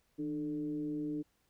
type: tone with frequency modulation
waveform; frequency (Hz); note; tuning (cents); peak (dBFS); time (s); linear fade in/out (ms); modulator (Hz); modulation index
sine; 300; D4; +37; -34; 0.18-1.23; 20; 141; 0.52
effects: pink hiss -75 dBFS RMS until 1.49 s